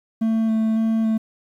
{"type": "tone with vibrato", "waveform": "triangle", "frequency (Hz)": 222.2, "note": "A3", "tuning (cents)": 17, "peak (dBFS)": -15, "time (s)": [0.21, 1.18], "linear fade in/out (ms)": 10, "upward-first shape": "square", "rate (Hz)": 1.8, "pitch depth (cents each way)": 9, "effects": ["9-bit"]}